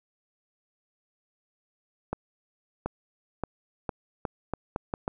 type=accelerating click train; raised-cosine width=1 ms; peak=-15 dBFS; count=9; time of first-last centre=2.13-5.079 s; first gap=730 ms; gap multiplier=0.79; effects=none